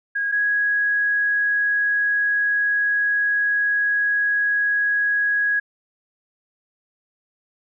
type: tone pair in turn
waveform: sine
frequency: 1640 / 1661 Hz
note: G#6 / G#6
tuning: -22 / 0 cents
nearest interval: unison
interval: 22 cents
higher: second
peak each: -20 / -17 dBFS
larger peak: second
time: 0.15-0.32 / 0.32-5.6 s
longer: second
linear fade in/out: 10 ms
effects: none